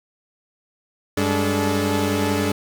sawtooth tone cluster, 96.3 / 203.5 / 289 / 431.9 Hz, G2 / G#3 / D4 / A4, -30 / -35 / -28 / -32 cents, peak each -21 dBFS, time 1.17-2.52 s, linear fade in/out 5 ms, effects none

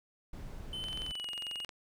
brown noise, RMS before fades -44 dBFS, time 0.33-1.12 s, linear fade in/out 5 ms
triangle tone with pitch glide, 3053 to 2865 Hz, G7 to F7, -46 to +44 cents, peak -36 dBFS, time 0.73-1.65 s, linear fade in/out 2 ms, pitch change -110 cents, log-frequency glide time 1.03-1.3 s
click train, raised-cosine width 0.2 ms, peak -27 dBFS, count 20, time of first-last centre 0.84-1.692 s, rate 22.3 Hz
effects none

